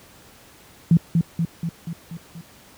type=tone with echo; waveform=sine; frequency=166.9 Hz; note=E3; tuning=22 cents sharp; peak=-10 dBFS; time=0.91-0.97 s; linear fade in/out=2 ms; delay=240 ms; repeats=6; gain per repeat=-4 dB; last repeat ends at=2.41 s; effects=pink hiss -49 dBFS RMS until 2.77 s + high-pass 60 Hz 12 dB/octave